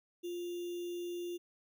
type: tone with sample-and-hold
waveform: sine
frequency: 350 Hz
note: F4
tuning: 4 cents sharp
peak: -37 dBFS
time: 0.23-1.38 s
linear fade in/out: 20 ms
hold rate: 3150 Hz
effects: none